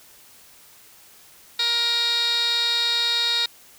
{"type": "tone with band-pass filter", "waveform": "15% pulse", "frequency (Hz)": 470.7, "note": "A#4", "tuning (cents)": 17, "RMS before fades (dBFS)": -22, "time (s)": [1.59, 3.46], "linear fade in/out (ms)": 5, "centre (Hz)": 3700, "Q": 9.1, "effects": ["white hiss -50 dBFS RMS until 3.78 s"]}